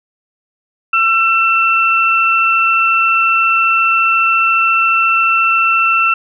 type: tone pair together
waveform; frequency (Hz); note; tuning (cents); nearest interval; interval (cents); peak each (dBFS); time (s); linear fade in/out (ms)
sine; 1342.8 / 2683; E6 / E7; +32 / +30; octave; 1198; -12; 0.93-6.14; 5
effects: none